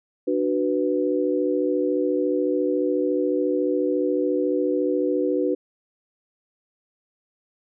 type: chord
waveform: sine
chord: B minor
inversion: first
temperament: just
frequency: 296.3 / 370.4 / 493.9 Hz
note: D4 / F#4 / B4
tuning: +15 / +2 / 0 cents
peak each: -24 dBFS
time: 0.27-5.55 s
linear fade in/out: 10 ms
effects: none